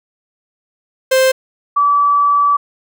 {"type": "tone pair in turn", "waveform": ["45% pulse", "sine"], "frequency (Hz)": [523.3, 1151.9], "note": ["C5", "D6"], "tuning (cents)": [0, -34], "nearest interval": "octave + major second", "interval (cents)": 1366, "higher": "second", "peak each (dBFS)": -9, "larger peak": "neither", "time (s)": [[1.11, 1.32], [1.76, 2.57]], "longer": "second", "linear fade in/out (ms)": 10, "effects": []}